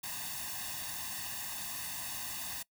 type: noise with comb filter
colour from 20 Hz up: white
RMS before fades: -40 dBFS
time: 0.03-2.63 s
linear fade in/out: 10 ms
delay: 1.1 ms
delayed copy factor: +0.95
effects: noise-tail reverb RT60 0.1 s tail -22 dB re dry + high-pass 60 Hz 12 dB/octave